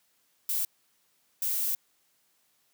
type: noise bursts at uneven times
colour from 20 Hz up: violet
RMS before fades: -29 dBFS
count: 2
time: 0.49-0.65 / 1.42-1.75 s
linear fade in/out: 2 ms
effects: white hiss -70 dBFS RMS until 2.73 s + high-pass 100 Hz 12 dB/octave